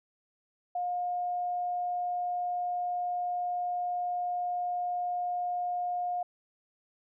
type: tone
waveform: sine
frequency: 713 Hz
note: F5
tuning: 36 cents sharp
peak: -29 dBFS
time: 0.75-6.23 s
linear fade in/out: 5 ms
effects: none